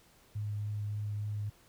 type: tone with vibrato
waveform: sine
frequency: 104.4 Hz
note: G#2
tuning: 10 cents sharp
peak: -33 dBFS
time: 0.35-1.5 s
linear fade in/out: 10 ms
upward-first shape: triangle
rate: 3.5 Hz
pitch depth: 11 cents each way
effects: pink hiss -63 dBFS RMS until 1.68 s